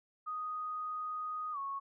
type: tone with pitch glide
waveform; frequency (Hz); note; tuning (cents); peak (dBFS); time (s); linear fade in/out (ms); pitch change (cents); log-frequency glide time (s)
sine; 1244.5 to 1102.3; D#6 to C#6; 0 to -10; -36; 0.26-1.8; 20; -210; 1.52-1.58
effects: none